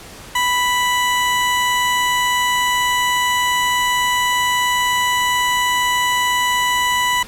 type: tone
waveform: 20% pulse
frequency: 987.8 Hz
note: B5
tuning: in tune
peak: -10 dBFS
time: 0.35-7.23 s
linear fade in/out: 5 ms
effects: pink hiss -37 dBFS RMS until 7.27 s + low-pass 12000 Hz 12 dB/octave